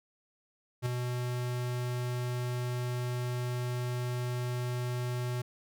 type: tone with ADSR envelope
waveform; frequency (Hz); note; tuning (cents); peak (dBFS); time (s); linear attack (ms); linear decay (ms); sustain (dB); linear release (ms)
square; 123.47; B2; 0; -27; 0.82-5.42; 41; 4; -5; 8
effects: none